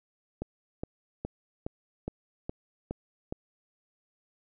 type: click train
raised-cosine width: 2 ms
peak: -20 dBFS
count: 8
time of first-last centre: 0.42-3.325 s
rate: 2.41 Hz
effects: none